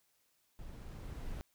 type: noise with level ramp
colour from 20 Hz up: brown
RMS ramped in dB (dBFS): -49 to -41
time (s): 0.59-1.41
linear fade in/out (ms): 0
effects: white hiss -75 dBFS RMS until 1.54 s